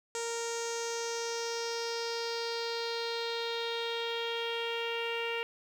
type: tone with low-pass filter sweep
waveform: sawtooth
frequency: 464.2 Hz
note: A#4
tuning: 7 cents flat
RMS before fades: -35 dBFS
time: 0.15-5.43 s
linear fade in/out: 0 ms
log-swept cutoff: 7300 to 2700 Hz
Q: 4.6
effects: 10-bit